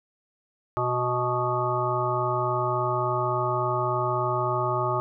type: harmonic tone with a mistuned harmonic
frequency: 123.47 Hz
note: B2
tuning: in tune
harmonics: 1 / 3 / 5 / 7 / 9 / 10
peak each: -30 / -30 / -30 / -30 / -30 / -30 dBFS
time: 0.77-5 s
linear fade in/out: 0 ms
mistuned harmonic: 5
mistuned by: +20 cents
effects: none